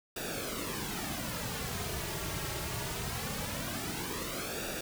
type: noise with flanger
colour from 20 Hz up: pink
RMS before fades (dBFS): -37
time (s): 0.16-4.81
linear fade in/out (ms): 5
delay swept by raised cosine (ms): 0.95 to 4.05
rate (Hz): 0.22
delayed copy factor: -0.7
effects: none